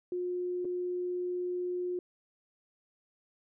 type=tone with dropouts; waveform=sine; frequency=358.4 Hz; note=F4; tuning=45 cents sharp; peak=-31 dBFS; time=0.12-1.99 s; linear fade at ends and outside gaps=2 ms; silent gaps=0.647-0.652 s; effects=none